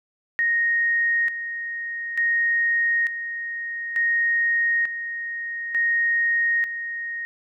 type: tone with tremolo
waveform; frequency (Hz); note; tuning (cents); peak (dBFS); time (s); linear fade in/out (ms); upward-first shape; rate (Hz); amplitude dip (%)
sine; 1864.7; A#6; 0; -18; 0.39-7.25; 0; square; 0.56; 65
effects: none